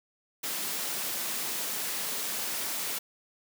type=high-pass noise; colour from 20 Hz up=white; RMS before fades=-33 dBFS; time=0.43-2.99 s; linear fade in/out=10 ms; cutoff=150 Hz; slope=24 dB/octave; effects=none